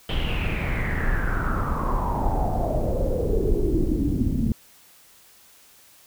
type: noise with low-pass filter sweep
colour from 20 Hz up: brown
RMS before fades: -23 dBFS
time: 0.09-4.52 s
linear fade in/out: 2 ms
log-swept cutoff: 3200 to 220 Hz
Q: 7.3
effects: white hiss -53 dBFS RMS until 6.06 s